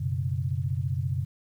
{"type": "chord", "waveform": "sine", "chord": "F# suspended fourth", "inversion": "none", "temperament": "equal", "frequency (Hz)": [92.5, 123.47, 138.59], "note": ["F#2", "B2", "C#3"], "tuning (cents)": [0, 0, 0], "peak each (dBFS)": -30, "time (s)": [0, 1.25], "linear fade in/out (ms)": 10, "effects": ["10-bit"]}